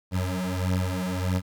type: beating tone pair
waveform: 25% pulse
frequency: 91.2 / 92.8 Hz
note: F#2 / F#2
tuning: -24 / +6 cents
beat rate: 1.6 Hz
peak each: -24 dBFS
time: 0.11-1.42 s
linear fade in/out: 50 ms
effects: 10-bit